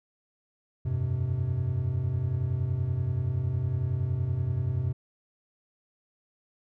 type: chord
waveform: triangle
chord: F suspended second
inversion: none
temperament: equal with one note detuned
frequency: 87.31 / 98 / 128.05 Hz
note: F2 / G2 / C3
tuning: 0 / 0 / -37 cents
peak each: -31 / -29 / -26 dBFS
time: 0.85-4.93 s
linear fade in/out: 10 ms
effects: none

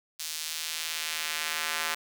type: tone with high-pass filter sweep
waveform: square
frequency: 79.5 Hz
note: D#2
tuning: 38 cents sharp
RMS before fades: -33 dBFS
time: 0.19-1.95 s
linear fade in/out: 10 ms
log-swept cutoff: 4700 to 1400 Hz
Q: 0.92
effects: none

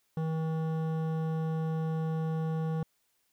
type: tone with hard clipping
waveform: triangle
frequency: 160 Hz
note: D#3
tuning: 49 cents sharp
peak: -31 dBFS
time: 0.17-2.83 s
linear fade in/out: 2 ms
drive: 17 dB
effects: white hiss -74 dBFS RMS until 3.32 s

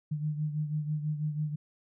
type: beating tone pair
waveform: sine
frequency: 150.7 / 156.8 Hz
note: D3 / D#3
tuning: +45 / +14 cents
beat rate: 6.1 Hz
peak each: -30 / -37 dBFS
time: 0.11-1.56 s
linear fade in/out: 10 ms
effects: none

